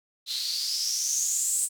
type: noise with band-pass filter sweep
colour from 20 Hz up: blue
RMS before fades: -28 dBFS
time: 0.26-1.69 s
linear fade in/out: 50 ms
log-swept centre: 3900 to 8400 Hz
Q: 7.5
effects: none